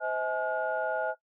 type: tone cluster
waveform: sine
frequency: 517 / 640 / 847 / 1433 Hz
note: C5 / D#5 / G#5 / F6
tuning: -21 / +49 / +34 / +44 cents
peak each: -35 / -31 / -34 / -32 dBFS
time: 0-1.15 s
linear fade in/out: 50 ms
effects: noise-tail reverb RT60 0.1 s tail -17 dB re dry + tanh soft clip ceiling -17 dBFS